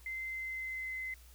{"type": "tone with pitch glide", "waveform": "sine", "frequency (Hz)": [2073, 2052], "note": ["C7", "C7"], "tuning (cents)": [-17, -34], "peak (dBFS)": -37, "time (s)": [0.06, 1.14], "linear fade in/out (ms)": 2, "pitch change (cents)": -17, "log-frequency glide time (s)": [0.27, 0.92], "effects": ["added 60 Hz sine -55 dBFS peak until 1.34 s", "white hiss -62 dBFS RMS until 1.34 s"]}